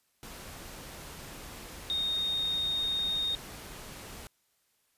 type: tone in noise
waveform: sine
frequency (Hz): 3700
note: A#7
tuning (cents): -14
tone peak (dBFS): -28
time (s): 1.9-3.35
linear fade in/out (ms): 0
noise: pink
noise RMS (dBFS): -45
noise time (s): 0.23-4.27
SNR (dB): +14
effects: white hiss -73 dBFS RMS until 4.97 s + resampled to 32000 Hz